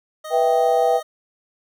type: tone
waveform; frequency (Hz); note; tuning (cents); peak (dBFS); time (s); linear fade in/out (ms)
25% pulse; 622.3; D#5; 0; -27; 0.24-1.03; 10
type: chord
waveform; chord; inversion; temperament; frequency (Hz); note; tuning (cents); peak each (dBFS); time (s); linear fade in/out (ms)
sine; E minor; second; equal with one note detuned; 490.8 / 659.3 / 784; B4 / E5 / G5; -11 / 0 / 0; -19; 0.3-1.01; 50
effects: none